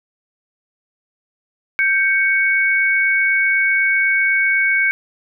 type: tone pair together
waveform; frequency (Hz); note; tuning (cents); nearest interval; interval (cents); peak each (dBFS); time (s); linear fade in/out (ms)
sine; 1568 / 2228; G6 / C#7; 0 / +8; tritone; 608; -17 / -15; 1.79-4.91; 0
effects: none